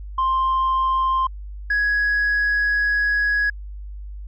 sine tone pair in turn, 1051 / 1668.4 Hz, C6 / G#6, +7 / +7 cents, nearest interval minor sixth, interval 800 cents, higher second, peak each -15 dBFS, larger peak neither, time 0.18-1.27 / 1.7-3.5 s, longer second, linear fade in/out 5 ms, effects tanh soft clip ceiling -15 dBFS + added 50 Hz sine -31 dBFS peak until 4.27 s

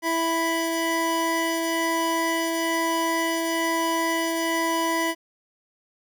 25% pulse tone pair together, 330 / 988.9 Hz, E4 / B5, +2 / +2 cents, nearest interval octave + perfect fifth, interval 1900 cents, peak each -21 / -22 dBFS, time 0.02-5.15 s, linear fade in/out 50 ms, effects none

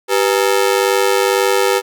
sawtooth ring-modulated tone, 440 Hz, A4, in tune, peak -5 dBFS, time 0.08-1.82 s, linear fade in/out 50 ms, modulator 51 Hz, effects none

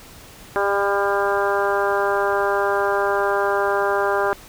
harmonic tone, 200 Hz, G3, 35 cents sharp, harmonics 2 / 3 / 4 / 5 / 6 / 7 / 8, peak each -22 / -24 / -25 / -26 / -27 / -27 / -28 dBFS, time 0.56-4.33 s, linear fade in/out 0 ms, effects pink hiss -43 dBFS RMS until 4.48 s

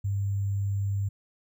sine tone with sample-and-hold, 99.4 Hz, G2, 25 cents sharp, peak -25 dBFS, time 0.04-1.09 s, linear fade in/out 10 ms, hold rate 7350 Hz, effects none

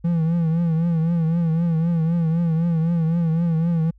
triangle tone with vibrato, 165.7 Hz, E3, 9 cents sharp, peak -15 dBFS, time 0.04-3.91 s, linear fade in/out 10 ms, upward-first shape triangle, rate 3.9 Hz, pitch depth 85 cents each way, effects added 50 Hz sine -48 dBFS peak until 3.98 s

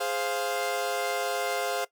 sawtooth chord, F minor, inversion first, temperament equal, 415.3 / 523.3 / 698.5 Hz, Ab4 / C5 / F5, 0 / 0 / 0 cents, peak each -30 / -28 / -27 dBFS, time 0-1.85 s, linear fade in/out 10 ms, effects noise-tail reverb RT60 0.1 s tail -18 dB re dry

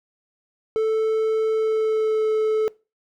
triangle tone with pitch glide, 440 to 434.7 Hz, A4 to A4, 0 to -21 cents, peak -16 dBFS, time 0.76-2.68 s, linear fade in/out 0 ms, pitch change -21 cents, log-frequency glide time 1.53-2.28 s, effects noise-tail reverb RT60 0.3 s tail -23 dB re dry

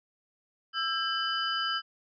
sine tone cluster, 1329 / 1607 / 3017 / 4881 Hz, E6 / G6 / F#7 / D#8, +14 / +43 / +33 / -34 cents, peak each -32 / -34 / -32 / -37 dBFS, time 0.73-1.82 s, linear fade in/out 50 ms, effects none

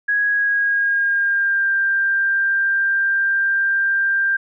sine tone with pitch glide, 1659 to 1586.8 Hz, G#6 to G6, -2 to +21 cents, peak -15 dBFS, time 0.08-4.37 s, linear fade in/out 10 ms, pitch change -77 cents, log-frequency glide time 0.28-1.71 s, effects none

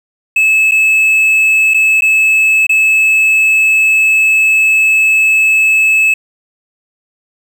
triangle tone with dropouts, 2600 Hz, E7, 24 cents flat, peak -5 dBFS, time 0.36-6.14 s, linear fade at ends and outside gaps 5 ms, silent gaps 0.712-0.718 / 1.738-1.743 / 2.009-2.02 / 2.668-2.693 s, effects 7-bit

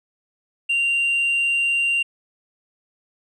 sine tone with tanh clipping, 2772 Hz, F7, 14 cents flat, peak -18 dBFS, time 0.69-2.03 s, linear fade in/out 10 ms, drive 1 dB, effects none

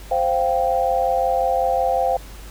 sine chord, C suspended fourth, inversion none, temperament equal, 523.3 / 698.5 / 784 Hz, C5 / F5 / G5, 0 / 0 / 0 cents, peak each -21 dBFS, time 0.11-2.17 s, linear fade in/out 5 ms, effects added 50 Hz sine -36 dBFS peak until 2.5 s + pink hiss -43 dBFS RMS until 2.5 s

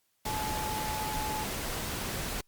sine tone in noise, 860 Hz, A5, 40 cents flat, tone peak -34 dBFS, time 0.26-1.44 s, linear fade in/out 5 ms, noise pink, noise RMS -35 dBFS, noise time 0.25-2.41 s, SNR -2 dB, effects white hiss -74 dBFS RMS until 2.47 s + Opus 48 kbps

